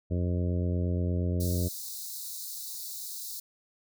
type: harmonic tone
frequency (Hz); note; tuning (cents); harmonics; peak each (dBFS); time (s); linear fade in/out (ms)
88.5; F2; +23; 1 / 2 / 3 / 4 / 5 / 6 / 7; -27 / -33 / -37 / -39 / -41 / -43 / -44; 0.1-1.69; 20
type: high-pass noise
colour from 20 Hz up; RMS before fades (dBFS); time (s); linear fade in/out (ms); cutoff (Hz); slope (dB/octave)
white; -39; 1.4-3.4; 5; 3800; 96
effects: none